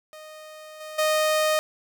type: tone with level steps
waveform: sawtooth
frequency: 619 Hz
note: D#5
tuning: 9 cents flat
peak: -37 / -32 / -16 dBFS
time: 0.13-1.59 s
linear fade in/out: 0 ms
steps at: 0.8 / 0.98 s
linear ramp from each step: 10 ms
effects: none